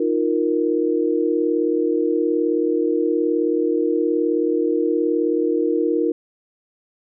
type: chord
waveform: sine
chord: Eb suspended second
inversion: none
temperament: just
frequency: 311.1 / 350 / 466.7 Hz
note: Eb4 / F4 / Bb4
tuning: 0 / +4 / +2 cents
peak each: -21 dBFS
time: 0-6.12 s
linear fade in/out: 5 ms
effects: none